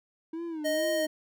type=tone with vibrato; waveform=triangle; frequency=317.5 Hz; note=D#4; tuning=35 cents sharp; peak=-31 dBFS; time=0.33-1.07 s; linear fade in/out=5 ms; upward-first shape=sine; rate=2.2 Hz; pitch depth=120 cents each way
type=tone; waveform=square; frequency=622 Hz; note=D#5; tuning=1 cent flat; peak=-27 dBFS; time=0.64-1.07 s; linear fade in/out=20 ms
effects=none